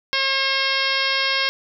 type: harmonic tone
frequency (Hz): 539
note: C#5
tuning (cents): -49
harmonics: 1 / 2 / 3 / 4 / 5 / 6 / 7 / 8 / 9 / 10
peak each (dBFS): -31 / -28 / -26 / -25 / -28 / -26 / -29 / -29 / -29 / -29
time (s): 0.13-1.49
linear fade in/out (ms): 0
effects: none